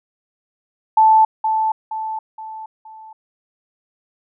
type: tone with echo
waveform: sine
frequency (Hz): 877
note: A5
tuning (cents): -6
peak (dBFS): -8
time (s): 0.97-1.25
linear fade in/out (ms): 5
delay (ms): 470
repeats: 4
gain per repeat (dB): -7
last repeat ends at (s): 3.13
effects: none